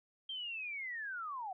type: linear sweep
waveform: sine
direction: down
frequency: 3188 to 718 Hz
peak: -39 dBFS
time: 0.29-1.53 s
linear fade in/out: 5 ms
effects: none